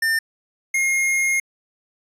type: tone pair in turn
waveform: square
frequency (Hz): 1800 / 2141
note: A6 / C7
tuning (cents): +39 / +39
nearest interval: minor third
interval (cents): 300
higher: second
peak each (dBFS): -18 / -18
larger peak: neither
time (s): 0.02-0.19 / 0.74-1.4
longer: second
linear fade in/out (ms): 5
effects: resampled to 32000 Hz